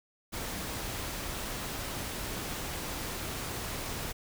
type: noise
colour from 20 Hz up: pink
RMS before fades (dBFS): -37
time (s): 0.32-4.13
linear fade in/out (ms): 20
effects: none